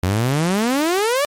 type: exponential sweep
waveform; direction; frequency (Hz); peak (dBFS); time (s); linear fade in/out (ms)
sawtooth; up; 87.31 to 599; -12; 0.03-1.25; 0
effects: MP3 64 kbps